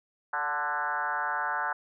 sine tone with frequency modulation, 1185 Hz, D6, 15 cents sharp, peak -27 dBFS, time 0.33-1.73 s, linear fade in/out 5 ms, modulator 151 Hz, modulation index 3, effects none

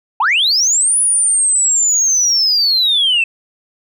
sine linear two-way sweep, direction up then down, 772 to 9920 to 2605 Hz, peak -9 dBFS, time 0.2-3.24 s, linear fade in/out 5 ms, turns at 0.98 s, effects tanh soft clip ceiling -7 dBFS

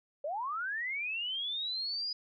sine linear sweep, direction up, 548 to 4971 Hz, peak -33 dBFS, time 0.24-2.13 s, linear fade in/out 5 ms, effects none

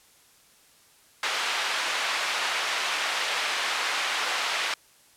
white band-pass noise, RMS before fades -28 dBFS, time 1.23-4.74 s, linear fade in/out 2 ms, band 730 to 3100 Hz, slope 12 dB/octave, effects white hiss -58 dBFS RMS until 5.16 s + low-pass 12000 Hz 12 dB/octave

